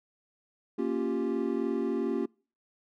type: chord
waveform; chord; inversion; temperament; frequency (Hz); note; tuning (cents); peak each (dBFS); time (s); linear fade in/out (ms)
triangle; G half-diminished seventh; first; equal; 233.1 / 277.2 / 349.2 / 392; Bb3 / Db4 / F4 / G4; 0 / 0 / 0 / 0; -31; 0.78-2.26; 10
effects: noise-tail reverb RT60 0.4 s tail -26 dB re dry